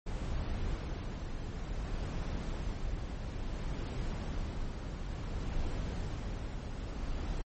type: noise with tremolo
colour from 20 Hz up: brown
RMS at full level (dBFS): -35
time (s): 0.06-7.42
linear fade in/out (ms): 10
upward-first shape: sine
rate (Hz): 0.57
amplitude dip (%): 35
effects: MP3 32 kbps